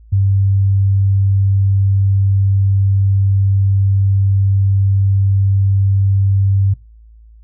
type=tone; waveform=sine; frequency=98 Hz; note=G2; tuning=in tune; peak=-10 dBFS; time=0.12-6.74 s; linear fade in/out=10 ms; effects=noise-tail reverb RT60 0.2 s tail -17 dB re dry + added 55 Hz sine -39 dBFS peak until 7.43 s